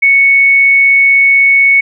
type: tone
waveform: sine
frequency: 2216 Hz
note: C#7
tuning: 1 cent flat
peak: -4 dBFS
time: 0.02-1.81 s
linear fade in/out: 10 ms
effects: none